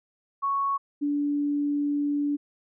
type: tone pair in turn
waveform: sine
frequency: 1108.7 / 289.5 Hz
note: C#6 / D4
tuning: 0 / -25 cents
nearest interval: octave + major seventh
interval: 2325 cents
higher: first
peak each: -23 dBFS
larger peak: neither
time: 0.42-0.78 / 1.01-2.37 s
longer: second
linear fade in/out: 20 ms
effects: none